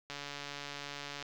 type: click train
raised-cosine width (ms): 0.2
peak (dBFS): -24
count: 162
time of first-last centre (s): 0.1-1.226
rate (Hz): 143
effects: low-pass 7000 Hz 12 dB/octave + 9-bit

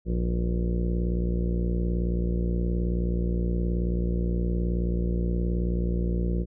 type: harmonic tone with a mistuned harmonic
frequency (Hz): 58.9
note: A#1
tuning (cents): +19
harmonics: 1 / 2 / 3 / 4 / 5 / 6 / 7 / 8 / 9 / 10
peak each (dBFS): -25 / -35 / -29 / -40 / -42 / -35 / -44 / -40 / -46 / -50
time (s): 0.05-6.46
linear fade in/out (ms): 50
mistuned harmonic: 9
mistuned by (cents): -69
effects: none

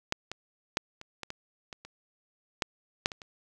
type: clicks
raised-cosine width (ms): 0.2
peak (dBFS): -10 / -19 / -9 / -26 / -20 / -20 / -23 / -28 / -10 / -7 / -22 / -28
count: 12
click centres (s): 0.124 / 0.316 / 0.771 / 1.014 / 1.233 / 1.304 / 1.728 / 1.85 / 2.622 / 3.059 / 3.118 / 3.218
effects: none

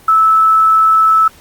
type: tone with quantisation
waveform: sine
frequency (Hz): 1308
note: E6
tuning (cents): -14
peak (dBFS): -6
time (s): 0.08-1.28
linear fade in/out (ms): 5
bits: 6
effects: pink hiss -43 dBFS RMS until 1.4 s + Opus 32 kbps

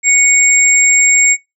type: tone pair together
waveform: sine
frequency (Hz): 2217 / 7496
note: C#7 / A#8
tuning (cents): 0 / +9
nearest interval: octave + major sixth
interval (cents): 2109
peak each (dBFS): -10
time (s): 0.03-1.37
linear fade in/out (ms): 50
effects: noise-tail reverb RT60 0.2 s tail -20 dB re dry

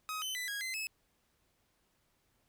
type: tone with pitch steps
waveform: sawtooth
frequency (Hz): 1264 / 3048 / 1994 / 1646 / 2057 / 2591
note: D#6 / G7 / B6 / G#6 / C7 / E7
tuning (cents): +27 / -49 / +16 / -16 / -30 / -30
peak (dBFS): -33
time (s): 0.09-0.87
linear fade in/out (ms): 0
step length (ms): 130
effects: pink hiss -75 dBFS RMS until 2.48 s

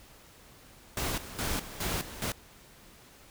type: noise with tremolo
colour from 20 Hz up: pink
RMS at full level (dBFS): -32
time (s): 0.97-2.32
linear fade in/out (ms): 2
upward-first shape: square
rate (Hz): 2.4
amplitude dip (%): 75
effects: pink hiss -55 dBFS RMS until 3.3 s

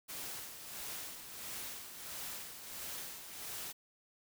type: noise with tremolo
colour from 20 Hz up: white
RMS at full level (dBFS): -43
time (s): 0.08-3.73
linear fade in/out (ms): 20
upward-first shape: sine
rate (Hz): 1.5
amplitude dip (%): 55
effects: none

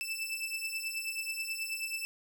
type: beating tone pair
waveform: sawtooth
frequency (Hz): 2637 / 2646.3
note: E7 / E7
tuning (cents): 0 / +6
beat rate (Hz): 9.3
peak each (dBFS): -35 / -34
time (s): 0.01-2.05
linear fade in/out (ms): 0
effects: none

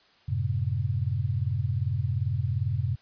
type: chord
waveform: sine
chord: F# diminished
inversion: none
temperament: equal with one note detuned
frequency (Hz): 92.5 / 110 / 132.64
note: F#2 / A2 / C3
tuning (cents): 0 / 0 / +24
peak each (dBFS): -29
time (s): 0.28-2.96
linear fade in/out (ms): 10
effects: white hiss -60 dBFS RMS until 3.01 s + resampled to 11025 Hz

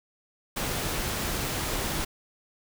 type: noise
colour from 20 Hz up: pink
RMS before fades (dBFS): -30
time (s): 0.56-2.05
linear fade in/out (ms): 10
effects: none

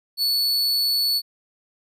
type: tone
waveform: 45% pulse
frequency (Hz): 4435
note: C#8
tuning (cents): 0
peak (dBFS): -18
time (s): 0.17-1.22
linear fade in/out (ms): 50
effects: resampled to 32000 Hz

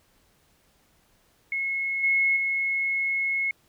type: tone with level steps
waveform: sine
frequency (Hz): 2176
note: C#7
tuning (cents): -33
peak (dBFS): -25 / -19 / -23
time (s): 1.52-3.51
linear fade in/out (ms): 2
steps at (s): 2.03 / 2.36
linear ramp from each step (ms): 10
effects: pink hiss -64 dBFS RMS until 3.68 s

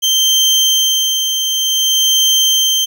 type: tone with tremolo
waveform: 30% pulse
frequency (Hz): 3136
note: G7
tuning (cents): 0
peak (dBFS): -6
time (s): 0.02-2.86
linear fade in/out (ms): 20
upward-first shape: sine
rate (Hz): 0.55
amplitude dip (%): 45
effects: none

